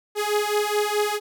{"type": "beating tone pair", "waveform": "sawtooth", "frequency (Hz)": [415.3, 420], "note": ["G#4", "G#4"], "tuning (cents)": [0, 19], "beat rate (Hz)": 4.7, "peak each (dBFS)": -20, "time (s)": [0.15, 1.2], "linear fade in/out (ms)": 50, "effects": []}